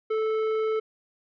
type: tone with tanh clipping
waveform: sine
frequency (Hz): 437.9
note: A4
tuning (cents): -8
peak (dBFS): -25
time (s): 0.1-0.8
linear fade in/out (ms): 10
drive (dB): 11
effects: none